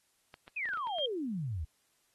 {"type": "clicks", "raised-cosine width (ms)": 0.3, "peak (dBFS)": -34, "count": 8, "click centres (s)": [0.341, 0.479, 0.656, 0.689, 0.736, 0.773, 0.871, 0.985]}
{"type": "exponential sweep", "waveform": "sine", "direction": "down", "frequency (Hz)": [2621, 70.8], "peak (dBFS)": -33, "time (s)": [0.56, 1.65], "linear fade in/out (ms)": 10}
{"type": "tone with exponential growth", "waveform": "sine", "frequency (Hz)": 3203, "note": "G7", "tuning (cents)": 37, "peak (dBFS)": -28, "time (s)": [0.71, 1.06], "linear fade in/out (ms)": 5, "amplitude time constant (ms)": 75}
{"effects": ["white hiss -73 dBFS RMS until 2.14 s", "AAC 32 kbps"]}